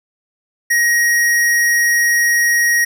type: tone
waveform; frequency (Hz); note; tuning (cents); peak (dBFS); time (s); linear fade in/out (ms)
square; 1888; A#6; +22; -12; 0.7-2.85; 10
effects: none